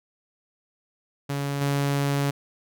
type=tone with level steps; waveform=sawtooth; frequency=141.1 Hz; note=C#3; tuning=31 cents sharp; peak=-22 / -18 dBFS; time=1.29-2.31 s; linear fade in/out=10 ms; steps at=1.61 s; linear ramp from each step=5 ms; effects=none